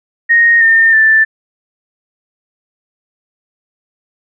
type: tone with pitch steps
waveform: sine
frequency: 1863 / 1814.2 / 1766.6 Hz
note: A#6 / A#6 / A6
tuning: -2 / -47 / +6 cents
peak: -5 dBFS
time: 0.29-1.25 s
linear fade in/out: 20 ms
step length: 320 ms
effects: none